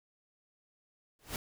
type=noise with exponential growth; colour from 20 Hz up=pink; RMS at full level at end=-33 dBFS; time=1.19-1.36 s; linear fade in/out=1 ms; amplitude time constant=36 ms; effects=none